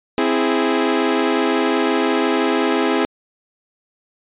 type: chord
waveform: sawtooth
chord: C augmented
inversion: none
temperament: equal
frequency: 261.6 / 329.6 / 415.3 Hz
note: C4 / E4 / G#4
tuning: 0 / 0 / 0 cents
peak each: -16 dBFS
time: 0.18-3.05 s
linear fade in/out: 0 ms
effects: resampled to 8000 Hz